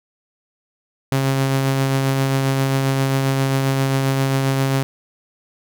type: tone with tremolo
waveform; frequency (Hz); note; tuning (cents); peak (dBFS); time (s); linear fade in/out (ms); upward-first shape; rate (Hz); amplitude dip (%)
sawtooth; 135.1; C#3; -44; -11; 1.12-4.83; 0; triangle; 7.5; 30
effects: none